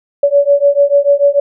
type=beating tone pair; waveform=sine; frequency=565 / 571.8 Hz; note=C#5 / D5; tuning=+33 / -46 cents; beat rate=6.8 Hz; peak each=-10 dBFS; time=0.23-1.4 s; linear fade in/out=5 ms; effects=none